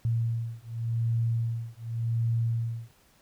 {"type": "beating tone pair", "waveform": "sine", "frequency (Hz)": [115, 115.88], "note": ["A#2", "A#2"], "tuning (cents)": [-23, -10], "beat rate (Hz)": 0.88, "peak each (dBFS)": [-29, -29], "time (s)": [0.05, 2.91], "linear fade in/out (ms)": 0, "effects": ["pink hiss -62 dBFS RMS until 3.21 s"]}